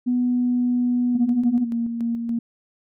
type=tone with pitch glide; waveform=sine; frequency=246.9 to 245.2 Hz; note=B3 to B3; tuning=0 to -12 cents; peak=-17 dBFS; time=0.06-1.65 s; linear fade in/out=20 ms; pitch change=-12 cents; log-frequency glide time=0.19-0.88 s
type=tone with tremolo; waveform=sine; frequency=233.1 Hz; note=A#3; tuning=in tune; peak=-20 dBFS; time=1.15-2.39 s; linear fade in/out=5 ms; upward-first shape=square; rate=3.5 Hz; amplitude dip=40%
effects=tanh soft clip ceiling -11 dBFS